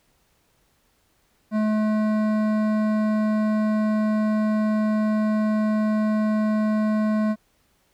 triangle tone with hard clipping, 214.7 Hz, A3, 42 cents flat, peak -21 dBFS, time 1.51-7.36 s, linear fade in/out 50 ms, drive 17 dB, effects pink hiss -65 dBFS RMS until 7.93 s

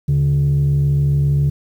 sine tone pair together, 75 / 142.36 Hz, D2 / C#3, +37 / +46 cents, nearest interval major seventh, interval 1109 cents, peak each -19 / -11 dBFS, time 0.08-1.5 s, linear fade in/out 10 ms, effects tanh soft clip ceiling -10 dBFS + 8-bit

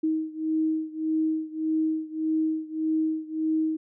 sine beating tone pair, 315.1 / 316.8 Hz, D#4 / D#4, +22 / +31 cents, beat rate 1.7 Hz, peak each -26 / -28 dBFS, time 0.03-3.77 s, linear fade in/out 10 ms, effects none

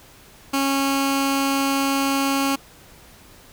15% pulse tone with notch filter, 274.5 Hz, C#4, 17 cents flat, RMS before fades -21 dBFS, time 0.53-2.56 s, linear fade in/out 10 ms, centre 620 Hz, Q 1.4, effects pink hiss -48 dBFS RMS until 3.52 s

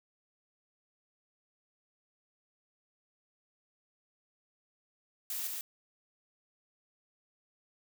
blue noise with echo, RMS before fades -37 dBFS, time 5.3-5.47 s, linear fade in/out 2 ms, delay 140 ms, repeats 1, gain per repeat -2 dB, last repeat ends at 5.61 s, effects none

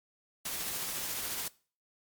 white noise with tremolo, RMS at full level -35 dBFS, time 0.45-1.48 s, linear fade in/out 5 ms, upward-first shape triangle, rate 14 Hz, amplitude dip 30%, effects noise-tail reverb RT60 0.4 s tail -21 dB re dry + MP3 96 kbps

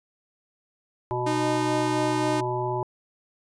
harmonic tone, 123.47 Hz, B2, in tune, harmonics 1 / 3 / 5 / 7 / 8, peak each -31 / -29 / -34 / -30 / -33 dBFS, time 1.11-2.83 s, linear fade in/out 0 ms
sawtooth tone, 306.8 Hz, D#4, 24 cents flat, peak -21 dBFS, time 1.26-2.41 s, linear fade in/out 10 ms
effects resampled to 22050 Hz

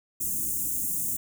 white band-stop noise, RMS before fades -29 dBFS, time 0.2-1.17 s, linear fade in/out 10 ms, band 320 to 6800 Hz, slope 48 dB/octave, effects none

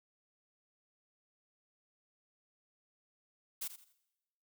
blue noise with echo, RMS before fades -39 dBFS, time 3.61-3.68 s, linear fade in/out 10 ms, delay 83 ms, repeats 3, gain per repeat -11 dB, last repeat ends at 3.929 s, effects noise-tail reverb RT60 1.0 s tail -21 dB re dry

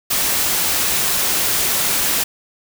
white noise, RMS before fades -18 dBFS, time 0.1-2.24 s, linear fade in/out 10 ms, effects none

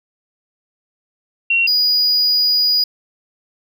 sine / triangle tone pair in turn, 2740 / 4910 Hz, F7 / D#8, -34 / -24 cents, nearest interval minor seventh, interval 1010 cents, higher second, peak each -12 / -11 dBFS, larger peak second, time 1.5-1.67 / 1.67-2.84 s, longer second, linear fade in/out 5 ms, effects none

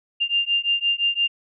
sine beating tone pair, 2794 / 2799.8 Hz, F7 / F7, 0 / +4 cents, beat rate 5.8 Hz, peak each -22 dBFS, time 0.2-1.28 s, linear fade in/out 20 ms, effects none

